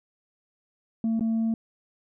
sine tone with dropouts, 225.2 Hz, A3, 40 cents sharp, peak -20 dBFS, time 1.04-1.54 s, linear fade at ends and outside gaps 2 ms, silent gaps 1.195-1.208 s, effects tanh soft clip ceiling -21 dBFS

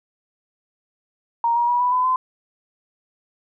sine tone with pitch steps, 934 / 951.4 / 969.2 / 987.3 / 1005.7 / 1024.4 Hz, A#5 / A#5 / B5 / B5 / B5 / C6, +3 / +35 / -33 / -1 / +31 / -37 cents, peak -16 dBFS, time 1.44-2.16 s, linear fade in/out 2 ms, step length 120 ms, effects none

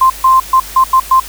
sine tone bursts at uneven times, 1046.5 Hz, C6, in tune, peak -4 dBFS, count 6, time 0.01-0.1 / 0.24-0.4 / 0.53-0.6 / 0.76-0.84 / 0.93-1 / 1.11-1.2 s, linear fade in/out 5 ms, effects added 50 Hz sine -33 dBFS peak until 1.28 s + white hiss -29 dBFS RMS until 1.28 s

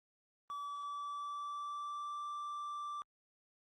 triangle tone with pitch glide, 1150 to 1174.2 Hz, D6 to D6, -37 to -1 cents, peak -38 dBFS, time 0.5-3.02 s, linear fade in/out 0 ms, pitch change +36 cents, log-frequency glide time 0.67-2.26 s, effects Opus 32 kbps

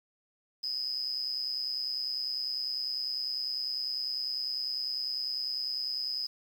sine tone with amplitude modulation, 5040 Hz, D#8, 21 cents sharp, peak -27 dBFS, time 0.63-6.27 s, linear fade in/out 10 ms, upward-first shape sine, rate 130 Hz, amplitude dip 95%, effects 9-bit

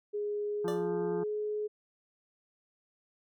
sine tone with pitch glide, 414.8 to 422.1 Hz, G#4 to G#4, -2 to +28 cents, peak -31 dBFS, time 0.13-1.68 s, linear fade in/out 20 ms, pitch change +30 cents, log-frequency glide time 0.46-1.29 s
harmonic tone, 174.61 Hz, F3, in tune, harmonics 1 / 2 / 4 / 5 / 6 / 7 / 8 / 9, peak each -37 / -36 / -48 / -45 / -55 / -51 / -60 / -55 dBFS, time 0.64-1.24 s, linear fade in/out 10 ms
25% pulse tone with exponential decay, 587.3 Hz, D5, in tune, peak -31 dBFS, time 0.68-0.9 s, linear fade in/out 0 ms, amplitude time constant 47 ms
effects none

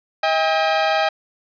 sawtooth tone pair together, 637 / 802.6 Hz, D#5 / G5, +41 / +41 cents, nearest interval major third, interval 400 cents, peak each -15 dBFS, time 0.23-1.09 s, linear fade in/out 5 ms, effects resampled to 11025 Hz + 8-bit

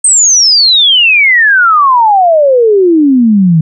sine exponential sweep, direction down, 8500 to 154.4 Hz, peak -3 dBFS, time 0.04-3.61 s, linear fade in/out 5 ms, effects none

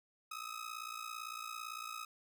sawtooth ring-modulated tone, 1270 Hz, D#6, 35 cents sharp, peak -36 dBFS, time 0.31-2.05 s, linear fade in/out 5 ms, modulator 28.9 Hz, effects none

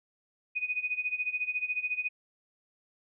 sine tone with tremolo, 2489 Hz, D#7, in tune, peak -26 dBFS, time 0.55-2.09 s, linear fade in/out 20 ms, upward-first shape sine, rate 14 Hz, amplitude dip 85%, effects none

